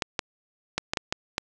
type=clicks; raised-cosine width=0.2 ms; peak=-8 dBFS; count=7; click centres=0.022 / 0.192 / 0.78 / 0.935 / 0.972 / 1.125 / 1.381 s; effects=resampled to 24000 Hz + 7-bit